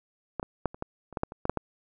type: clicks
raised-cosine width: 1 ms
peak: -16 / -19 / -11 / -28 / -18 / -30 / -16 / -12 / -26 / -15 / -9 / -14 dBFS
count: 12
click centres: 0.397 / 0.429 / 0.657 / 0.745 / 0.824 / 1.127 / 1.172 / 1.234 / 1.321 / 1.454 / 1.496 / 1.573 s
effects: none